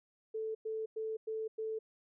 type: tone bursts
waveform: sine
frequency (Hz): 440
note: A4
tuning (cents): 0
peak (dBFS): -35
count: 5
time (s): 0.34-1.79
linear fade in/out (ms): 10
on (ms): 210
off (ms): 100
effects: none